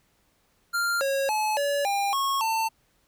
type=tone with pitch steps; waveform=square; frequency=1394 / 547 / 858 / 570 / 801 / 1095 / 894 Hz; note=F6 / C#5 / A5 / C#5 / G5 / C#6 / A5; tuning=-4 / -23 / -44 / +48 / +37 / -22 / +27 cents; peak=-24 dBFS; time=0.73-2.69 s; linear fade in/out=20 ms; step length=280 ms; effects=pink hiss -67 dBFS RMS until 3.07 s